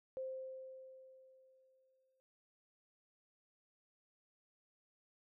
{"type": "tone with exponential decay", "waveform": "sine", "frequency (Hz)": 523.3, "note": "C5", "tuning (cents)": 0, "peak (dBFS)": -39, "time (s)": [0.17, 2.2], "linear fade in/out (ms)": 0, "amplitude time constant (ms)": 440, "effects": ["noise-tail reverb RT60 0.3 s tail -26 dB re dry"]}